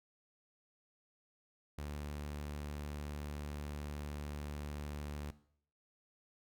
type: tone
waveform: sawtooth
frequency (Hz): 73.42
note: D2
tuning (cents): 0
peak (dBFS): -37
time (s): 1.78-5.31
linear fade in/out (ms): 5
effects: noise-tail reverb RT60 0.6 s tail -17 dB re dry